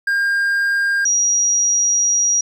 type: tone pair in turn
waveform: triangle / sine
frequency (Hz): 1607 / 5745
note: G6 / F8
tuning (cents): +43 / +48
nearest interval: octave + minor seventh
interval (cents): 2205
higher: second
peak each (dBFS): -13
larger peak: neither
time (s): 0.07-1.05 / 1.05-2.41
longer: second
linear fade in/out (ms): 5
effects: none